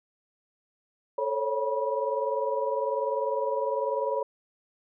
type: tone cluster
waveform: sine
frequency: 438.9 / 540 / 560 / 971 Hz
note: A4 / C#5 / C#5 / B5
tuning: -4 / -45 / +18 / -30 cents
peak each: -31 dBFS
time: 1.18-4.23 s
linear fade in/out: 5 ms
effects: none